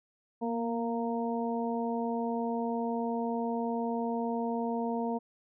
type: harmonic tone with a mistuned harmonic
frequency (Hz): 231.6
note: A#3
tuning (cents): -11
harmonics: 1 / 2 / 3 / 4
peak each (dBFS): -32 / -35 / -37 / -38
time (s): 0.41-5.19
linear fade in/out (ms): 20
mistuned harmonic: 1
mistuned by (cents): +23
effects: none